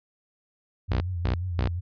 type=tone with vibrato; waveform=sine; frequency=89 Hz; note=F2; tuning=33 cents sharp; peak=-27 dBFS; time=0.88-1.81 s; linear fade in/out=20 ms; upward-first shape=sine; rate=5.6 Hz; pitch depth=76 cents each way
type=tone bursts; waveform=sawtooth; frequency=61.74 Hz; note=B1; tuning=in tune; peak=-20 dBFS; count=3; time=0.91-1.681 s; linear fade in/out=5 ms; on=97 ms; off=240 ms
effects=resampled to 11025 Hz